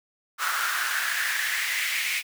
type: noise with high-pass filter sweep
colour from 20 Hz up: pink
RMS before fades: -27 dBFS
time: 0.38-2.23 s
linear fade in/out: 50 ms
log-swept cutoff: 1300 to 2300 Hz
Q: 4.7
effects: none